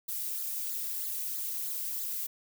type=noise with flanger; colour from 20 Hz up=violet; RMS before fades=-35 dBFS; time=0.08-2.27 s; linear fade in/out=10 ms; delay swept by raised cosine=0.34 to 2.24 ms; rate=3.1 Hz; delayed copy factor=-0.8; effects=none